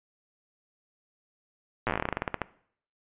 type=slowing click train; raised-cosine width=0.5 ms; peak=-12 dBFS; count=19; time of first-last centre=1.87-2.417 s; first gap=8 ms; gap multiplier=1.14; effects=noise-tail reverb RT60 0.6 s tail -19 dB re dry + resampled to 8000 Hz